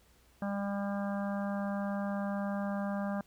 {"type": "harmonic tone", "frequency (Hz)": 200.2, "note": "G3", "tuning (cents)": 37, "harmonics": [1, 3, 4, 5, 6, 7, 8], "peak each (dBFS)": [-33, -39, -43, -48, -46, -51, -47], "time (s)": [0.42, 3.21], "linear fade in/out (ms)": 2, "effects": ["added 60 Hz sine -66 dBFS peak until 3.26 s", "pink hiss -66 dBFS RMS until 3.26 s"]}